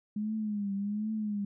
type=tone with vibrato; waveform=sine; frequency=207.7 Hz; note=G#3; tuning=in tune; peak=-30 dBFS; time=0.16-1.45 s; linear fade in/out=5 ms; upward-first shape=triangle; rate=1.3 Hz; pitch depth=100 cents each way; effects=none